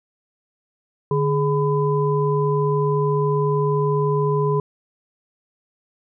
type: tone cluster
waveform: sine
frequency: 147.7 / 417.8 / 1004 Hz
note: D3 / G#4 / B5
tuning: +10 / +10 / +28 cents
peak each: -20 / -20 / -25 dBFS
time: 1.11-4.6 s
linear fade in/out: 2 ms
effects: none